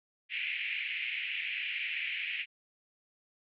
pink band-pass noise, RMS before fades -36 dBFS, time 0.29-2.46 s, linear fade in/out 50 ms, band 2100 to 2800 Hz, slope 48 dB/octave, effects none

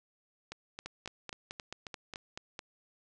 two click trains, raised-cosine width 0.2 ms, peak -24 / -23 dBFS, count 7 / 9, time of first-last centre 0.52-2.137 / 0.86-2.592 s, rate 3.71 / 4.62 Hz, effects resampled to 22050 Hz + 9-bit

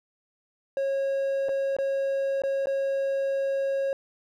triangle tone with dropouts, 546 Hz, C#5, 26 cents flat, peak -22 dBFS, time 0.77-3.93 s, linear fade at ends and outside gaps 1 ms, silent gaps 1.486-1.491 / 1.766-1.786 / 2.42-2.436 / 2.658-2.67 s, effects none

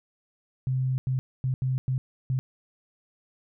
sine tone bursts at uneven times, 130 Hz, C3, 11 cents flat, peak -23 dBFS, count 6, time 0.67-0.98 / 1.07-1.19 / 1.44-1.54 / 1.62-1.78 / 1.88-1.98 / 2.3-2.39 s, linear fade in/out 0 ms, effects none

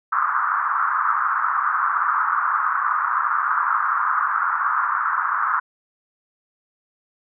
pink band-pass noise, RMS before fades -21 dBFS, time 0.12-5.6 s, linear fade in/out 10 ms, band 1100 to 1400 Hz, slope 48 dB/octave, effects none

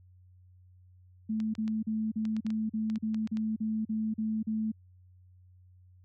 sine tone bursts, 218.3 Hz, A3, 13 cents flat, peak -28 dBFS, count 12, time 1.29-4.719 s, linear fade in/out 10 ms, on 250 ms, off 39 ms
clicks, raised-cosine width 0.2 ms, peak -29 dBFS, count 12, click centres 1.402 / 1.552 / 1.679 / 2.253 / 2.366 / 2.466 / 2.504 / 2.9 / 2.958 / 3.145 / 3.274 / 3.371 s
effects added 91 Hz sine -55 dBFS peak until 6.04 s

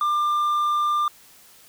sine tone with hard clipping, 1194 Hz, D6, 28 cents sharp, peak -20 dBFS, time 0.01-1.08 s, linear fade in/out 2 ms, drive 3 dB, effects white hiss -51 dBFS RMS until 1.68 s

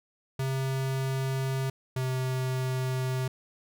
square tone pair in turn, 133.3 / 129.51 Hz, C3 / C3, +33 / -17 cents, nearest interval unison, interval 50 cents, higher first, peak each -28 dBFS, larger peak neither, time 0.39-1.7 / 1.96-3.28 s, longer second, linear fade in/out 5 ms, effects none

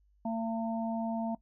harmonic tone, 226.4 Hz, A3, 50 cents sharp, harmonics 1 / 3 / 4, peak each -32 / -37 / -40 dBFS, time 0.25-1.35 s, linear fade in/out 5 ms, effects noise-tail reverb RT60 0.1 s tail -19 dB re dry + added 50 Hz sine -64 dBFS peak until 1.41 s

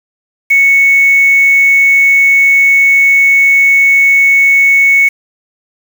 sine tone with quantisation, 2213 Hz, C#7, 3 cents flat, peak -4 dBFS, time 0.5-5.09 s, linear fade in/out 10 ms, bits 4, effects none

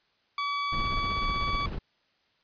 sawtooth tone, 1142 Hz, D6, 49 cents flat, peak -24 dBFS, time 0.38-1.66 s, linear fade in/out 2 ms
brown noise with tremolo, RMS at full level -30 dBFS, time 0.72-1.79 s, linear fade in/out 10 ms, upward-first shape triangle, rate 16 Hz, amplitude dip 60%
effects white hiss -69 dBFS RMS until 2.43 s + resampled to 11025 Hz

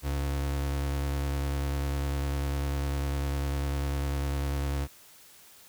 35% pulse tone with vibrato, 70 Hz, C#2, 18 cents sharp, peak -26 dBFS, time 0.02-4.88 s, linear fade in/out 50 ms, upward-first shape square, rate 10 Hz, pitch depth 16 cents each way, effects white hiss -54 dBFS RMS until 5.68 s

